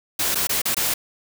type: noise with dropouts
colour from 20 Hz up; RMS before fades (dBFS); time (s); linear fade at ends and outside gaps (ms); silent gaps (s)
white; -22; 0.19-0.94; 5; 0.347-0.354 / 0.471-0.493 / 0.618-0.654 / 0.746-0.767
effects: none